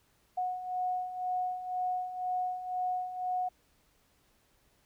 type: beating tone pair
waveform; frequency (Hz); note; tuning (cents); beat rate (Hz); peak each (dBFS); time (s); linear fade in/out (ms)
sine; 730 / 732; F#5 / F#5; -24 / -19; 2; -38 / -32; 0.37-3.49; 10
effects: pink hiss -69 dBFS RMS until 4.85 s